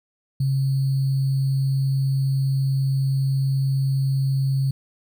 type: tone with sample-and-hold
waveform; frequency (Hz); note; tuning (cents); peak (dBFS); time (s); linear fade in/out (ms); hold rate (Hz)
sine; 135.3; C#3; -42; -18; 0.4-4.71; 5; 4410
effects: none